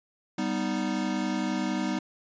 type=chord; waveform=square; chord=G augmented; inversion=none; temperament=equal; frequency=196 / 246.9 / 311.1 Hz; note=G3 / B3 / D#4; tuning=0 / 0 / 0 cents; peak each=-32 dBFS; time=0.38-1.99 s; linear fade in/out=5 ms; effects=resampled to 16000 Hz